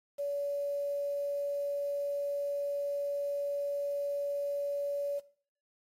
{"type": "tone with quantisation", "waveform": "sine", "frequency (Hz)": 570, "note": "C#5", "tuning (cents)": 48, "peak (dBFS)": -31, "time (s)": [0.18, 5.2], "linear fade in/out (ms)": 20, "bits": 9, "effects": ["noise-tail reverb RT60 0.5 s tail -18 dB re dry", "AAC 48 kbps"]}